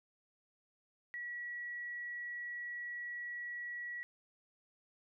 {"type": "tone", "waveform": "sine", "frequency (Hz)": 1930, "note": "B6", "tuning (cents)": -40, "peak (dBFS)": -40, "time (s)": [1.14, 4.03], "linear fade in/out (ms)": 0, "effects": []}